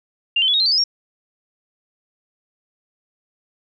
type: tone with pitch steps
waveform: sine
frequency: 2794 / 3082 / 3400 / 3751 / 4138 / 4565 / 5036 / 5556 Hz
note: F7 / G7 / G#7 / A#7 / C8 / D8 / D#8 / F8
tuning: 0 / -30 / +40 / +10 / -20 / -50 / +20 / -10 cents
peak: -14 dBFS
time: 0.36-0.84 s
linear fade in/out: 5 ms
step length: 60 ms
effects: none